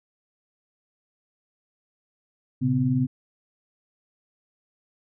sine tone cluster, 116.6 / 136 / 253.9 Hz, A#2 / C#3 / B3, +1 / -33 / +48 cents, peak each -28 / -23 / -23 dBFS, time 2.61-3.07 s, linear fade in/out 20 ms, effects none

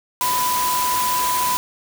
sine tone in noise, 995 Hz, B5, 13 cents sharp, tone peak -19 dBFS, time 0.21-1.57 s, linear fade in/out 0 ms, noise white, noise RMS -24 dBFS, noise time 0.21-1.57 s, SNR +2 dB, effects none

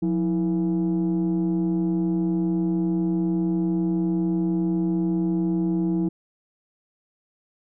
sine tone pair together, 178.58 / 326 Hz, F3 / E4, +39 / -19 cents, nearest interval minor seventh, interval 1042 cents, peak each -21 dBFS, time 0.02-6.09 s, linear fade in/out 10 ms, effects tanh soft clip ceiling -17 dBFS

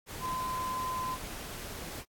sine tone in noise, 1025 Hz, C6, 36 cents flat, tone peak -32 dBFS, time 0.2-1.18 s, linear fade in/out 50 ms, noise pink, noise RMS -42 dBFS, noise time 0.06-2.05 s, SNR +7 dB, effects AAC 64 kbps

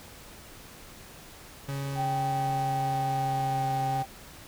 40% pulse tone with pitch glide, 138.59 to 135.74 Hz, C#3 to C#3, 0 to -36 cents, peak -30 dBFS, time 1.68-4.03 s, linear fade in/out 10 ms, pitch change -36 cents, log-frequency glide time 2.19-3.72 s
sine tone, 783 Hz, G5, 2 cents flat, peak -27 dBFS, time 1.95-4.06 s, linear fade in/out 50 ms
effects pink hiss -48 dBFS RMS until 4.47 s

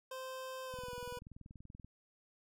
25% pulse tone with pitch glide, 520 to 490.8 Hz, C5 to B4, -11 to -11 cents, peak -39 dBFS, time 0.11-1.19 s, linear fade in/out 5 ms, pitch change -100 cents, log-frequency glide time 0.65-0.93 s
click train, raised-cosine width 5 ms, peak -40 dBFS, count 24, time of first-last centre 0.74-1.846 s, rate 20.8 Hz
effects none

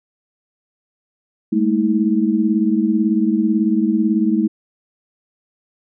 sine tone cluster, 206.6 / 224.7 / 320.9 Hz, G#3 / A3 / E4, -9 / +37 / -46 cents, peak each -18 dBFS, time 1.52-4.48 s, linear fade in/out 10 ms, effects none

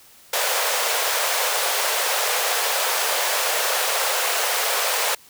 pink high-pass noise, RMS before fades -22 dBFS, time 0.33-5.15 s, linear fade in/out 5 ms, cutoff 470 Hz, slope 48 dB/octave, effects white hiss -50 dBFS RMS until 5.29 s

